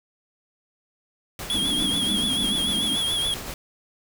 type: noise with tremolo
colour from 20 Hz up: pink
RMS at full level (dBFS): -33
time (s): 1.39-3.54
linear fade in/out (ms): 2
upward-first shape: sine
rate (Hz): 7.7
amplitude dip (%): 35
type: tone with vibrato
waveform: square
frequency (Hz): 3326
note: G#7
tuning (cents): +2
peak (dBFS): -23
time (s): 1.5-3.34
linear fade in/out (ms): 0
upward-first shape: triangle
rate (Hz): 6.9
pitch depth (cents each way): 69
type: band-pass noise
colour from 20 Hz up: pink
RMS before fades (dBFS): -31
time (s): 1.54-2.96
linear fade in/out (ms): 10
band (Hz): 180 to 310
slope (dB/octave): 48
effects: none